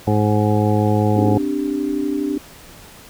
harmonic tone, 105.3 Hz, G#2, 24 cents sharp, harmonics 1 / 2 / 3 / 4 / 5 / 7 / 8, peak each -17 / -20 / -22 / -23 / -24 / -25 / -26 dBFS, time 0.07-1.38 s, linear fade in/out 5 ms
sine chord, C suspended second, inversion none, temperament equal, 261.6 / 293.7 / 392 Hz, C4 / D4 / G4, 0 / 0 / 0 cents, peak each -25 / -20 / -26 dBFS, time 1.16-2.38 s, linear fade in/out 5 ms
effects pink hiss -42 dBFS RMS until 3.09 s

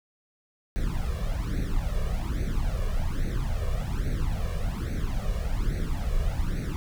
brown noise with flanger, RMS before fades -27 dBFS, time 0.76-6.76 s, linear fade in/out 0 ms, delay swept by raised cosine 0.48 to 1.78 ms, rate 1.2 Hz, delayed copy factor +0.9, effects none

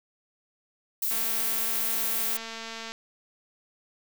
violet noise, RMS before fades -28 dBFS, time 1.02-2.37 s, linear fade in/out 5 ms
click train, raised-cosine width 0.2 ms, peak -21 dBFS, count 410, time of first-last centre 1.11-2.92 s, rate 226 Hz
effects none

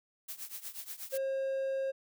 blue noise with tremolo, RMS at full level -40 dBFS, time 0.28-1.18 s, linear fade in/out 10 ms, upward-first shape triangle, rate 8.3 Hz, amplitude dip 90%
triangle tone, 537 Hz, C5, 45 cents sharp, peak -29 dBFS, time 1.12-1.92 s, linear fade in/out 20 ms
effects none

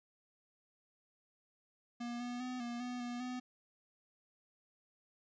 square tone with pitch steps, 238.8 / 243.8 / 252 / 238.4 / 247 / 242.2 / 250.7 Hz, A#3 / B3 / B3 / A#3 / B3 / B3 / B3, +42 / -22 / +35 / +39 / 0 / -34 / +26 cents, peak -40 dBFS, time 2-3.4 s, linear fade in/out 10 ms, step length 200 ms, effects resampled to 16000 Hz

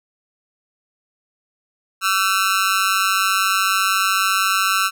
sawtooth tone with amplitude modulation, 1338 Hz, E6, 25 cents sharp, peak -8 dBFS, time 2.01-4.91 s, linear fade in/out 50 ms, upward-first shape sine, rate 194 Hz, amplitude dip 100%, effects none

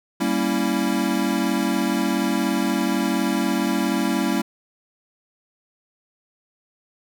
square chord, G diminished seventh, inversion none, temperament equal, 196 / 233.1 / 277.2 / 329.6 Hz, G3 / Bb3 / Db4 / Fb4, 0 / 0 / 0 / 0 cents, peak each -26 dBFS, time 0.2-4.42 s, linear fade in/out 10 ms, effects none

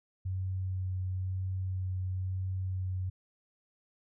sine tone with vibrato, 93.3 Hz, F#2, 15 cents sharp, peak -31 dBFS, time 0.25-3.1 s, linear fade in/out 10 ms, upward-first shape sine, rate 1 Hz, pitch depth 11 cents each way, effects none

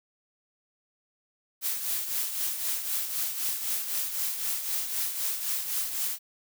blue noise with tremolo, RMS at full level -28 dBFS, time 1.61-6.19 s, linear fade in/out 50 ms, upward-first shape triangle, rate 3.9 Hz, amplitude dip 60%, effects none

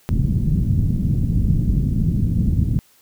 white low-pass noise, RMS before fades -18 dBFS, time 0.09-2.79 s, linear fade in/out 0 ms, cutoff 180 Hz, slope 24 dB/octave, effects white hiss -55 dBFS RMS until 3.01 s

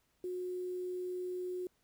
sine tone with quantisation, 363.1 Hz, F#4, 33 cents flat, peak -36 dBFS, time 0.24-1.67 s, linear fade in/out 2 ms, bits 10, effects pink hiss -75 dBFS RMS until 1.83 s

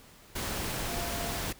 sine tone in noise, 690 Hz, F5, 21 cents flat, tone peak -39 dBFS, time 0.88-1.4 s, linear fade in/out 10 ms, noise pink, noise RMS -34 dBFS, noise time 0.35-1.53 s, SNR -8 dB, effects pink hiss -55 dBFS RMS until 1.59 s

